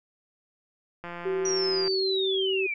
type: click train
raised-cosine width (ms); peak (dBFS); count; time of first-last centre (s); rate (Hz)
0.5; -23; 146; 1.04-1.878; 173
type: tone with pitch glide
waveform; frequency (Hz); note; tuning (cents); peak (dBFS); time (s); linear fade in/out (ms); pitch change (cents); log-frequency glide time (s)
sine; 380 to 383.3; F#4 to G4; +46 to -39; -25; 1.25-2.67; 10; +15; 1.51-2.22
type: linear sweep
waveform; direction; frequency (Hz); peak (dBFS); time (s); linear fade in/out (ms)
sine; down; 5820 to 2275; -27; 1.45-2.74; 5
effects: none

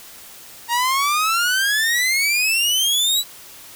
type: exponential sweep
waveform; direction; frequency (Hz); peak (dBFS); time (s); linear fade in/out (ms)
sawtooth; up; 926 to 3985; -13; 0.68-3.24; 50
effects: white hiss -41 dBFS RMS until 3.75 s

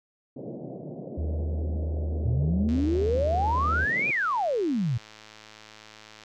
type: band-pass noise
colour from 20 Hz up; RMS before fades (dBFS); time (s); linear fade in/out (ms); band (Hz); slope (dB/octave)
pink; -38; 0.36-4.11; 5; 130 to 640; 48
type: tone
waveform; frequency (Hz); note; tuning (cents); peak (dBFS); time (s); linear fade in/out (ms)
sine; 78; D#2; +5; -26; 1.17-3.86; 20
type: exponential two-way sweep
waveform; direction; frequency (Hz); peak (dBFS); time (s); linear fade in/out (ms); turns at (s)
sine; up then down; 107.9 to 2489 to 107.9; -23; 2.25-4.98; 10; 4.09
type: click train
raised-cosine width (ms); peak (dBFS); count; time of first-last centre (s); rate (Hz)
0.2; -29; 384; 2.69-6.236; 108
effects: none

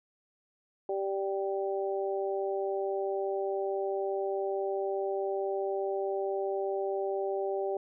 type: harmonic tone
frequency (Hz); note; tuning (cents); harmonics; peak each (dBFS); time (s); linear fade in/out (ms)
195.3; G3; -6; 2 / 3 / 4; -31 / -35 / -37; 0.89-7.77; 2
effects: none

